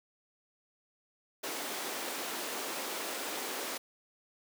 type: high-pass noise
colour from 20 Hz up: pink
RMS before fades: -38 dBFS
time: 1.43-3.78 s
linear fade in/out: 10 ms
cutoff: 290 Hz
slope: 24 dB/octave
effects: none